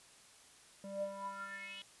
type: tone with band-pass filter sweep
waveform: square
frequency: 196.9 Hz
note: G3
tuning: 8 cents sharp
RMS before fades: -44 dBFS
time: 0.84-1.82 s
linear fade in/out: 0 ms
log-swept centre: 410 to 3200 Hz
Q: 8.1
effects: white hiss -61 dBFS RMS until 2 s + resampled to 24000 Hz